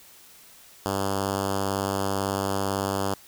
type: tone with notch filter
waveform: 5% pulse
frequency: 98 Hz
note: G2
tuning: in tune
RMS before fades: -27 dBFS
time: 0.86-3.14 s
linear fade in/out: 0 ms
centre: 2400 Hz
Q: 1.4
effects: white hiss -51 dBFS RMS until 3.27 s